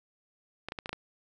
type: clicks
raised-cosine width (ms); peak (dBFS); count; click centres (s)
0.3; -20; 6; 0.686 / 0.721 / 0.788 / 0.859 / 0.893 / 0.93
effects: none